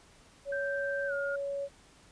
sine tone, 560 Hz, C#5, 18 cents sharp, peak -32 dBFS, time 0.45-1.69 s, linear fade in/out 50 ms
sine tone with pitch glide, 1568 to 1421.3 Hz, G6 to F6, 0 to +30 cents, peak -34 dBFS, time 0.52-1.36 s, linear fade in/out 5 ms, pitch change -170 cents, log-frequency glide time 1.07-1.13 s
effects pink hiss -59 dBFS RMS until 2.11 s + resampled to 22050 Hz

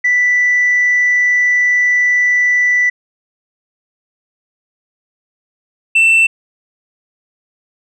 sine tone pair in turn, 1975.5 / 2675 Hz, B6 / E7, 0 / +25 cents, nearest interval perfect fourth, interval 525 cents, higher second, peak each -8 / -4 dBFS, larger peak second, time 0.04-2.9 / 5.95-6.27 s, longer first, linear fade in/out 10 ms, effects tanh soft clip ceiling -6 dBFS

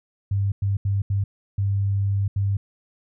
sine tone bursts at uneven times, 99.3 Hz, G2, 23 cents sharp, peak -19 dBFS, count 6, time 0.31-0.52 / 0.62-0.77 / 0.85-1.02 / 1.1-1.24 / 1.58-2.28 / 2.36-2.57 s, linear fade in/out 5 ms, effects none

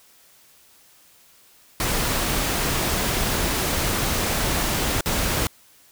pink noise with dropouts, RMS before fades -23 dBFS, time 1.8-5.47 s, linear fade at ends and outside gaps 1 ms, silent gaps 5.009-5.059 s, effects white hiss -54 dBFS RMS until 5.91 s

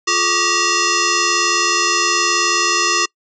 sine tone with frequency modulation, 1992 Hz, B6, 14 cents sharp, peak -13 dBFS, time 0.07-3.06 s, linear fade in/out 10 ms, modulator 781 Hz, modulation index 5.6, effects noise-tail reverb RT60 0.1 s tail -25 dB re dry

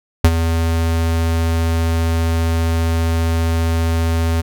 square tone with ADSR envelope, 82.5 Hz, E2, 2 cents sharp, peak -5 dBFS, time 0.24-4.42 s, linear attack 6 ms, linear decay 51 ms, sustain -10 dB, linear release 18 ms, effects none

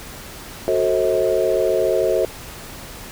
sine chord, F# diminished seventh, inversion none, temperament just, 370 / 444 / 532.8 / 639.4 Hz, F#4 / A4 / C5 / Eb5, 0 / +16 / +31 / +47 cents, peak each -21 dBFS, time 0.68-2.25 s, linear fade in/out 0 ms, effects pink hiss -36 dBFS RMS until 3.11 s

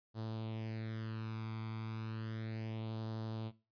sawtooth tone with flanger, 111 Hz, A2, 16 cents sharp, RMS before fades -42 dBFS, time 0.14-3.52 s, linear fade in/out 50 ms, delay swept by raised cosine 0.22 to 0.87 ms, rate 0.33 Hz, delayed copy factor +0.7, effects noise-tail reverb RT60 0.3 s tail -18 dB re dry + resampled to 11025 Hz

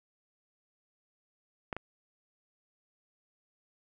clicks, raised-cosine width 0.5 ms, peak -19 / -22 dBFS, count 2, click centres 1.728 / 1.766 s, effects none

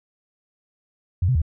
sine tone with pitch steps, 89.3 / 128.7 / 78.4 Hz, F2 / C3 / D#2, +39 / -28 / +14 cents, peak -16 dBFS, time 1.22-1.418 s, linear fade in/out 5 ms, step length 66 ms, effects none

